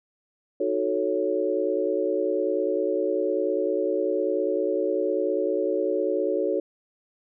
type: chord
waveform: sine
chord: D# half-diminished seventh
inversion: none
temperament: equal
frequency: 311.1 / 370 / 440 / 554.4 Hz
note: D#4 / F#4 / A4 / C#5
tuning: 0 / 0 / 0 / 0 cents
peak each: -30 / -27 / -27 / -27 dBFS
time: 0.6-6.6 s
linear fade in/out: 5 ms
effects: none